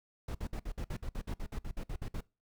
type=noise bursts; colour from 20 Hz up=brown; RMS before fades=-37 dBFS; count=16; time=0.28-2.208 s; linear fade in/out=5 ms; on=68 ms; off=56 ms; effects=noise-tail reverb RT60 0.3 s tail -23 dB re dry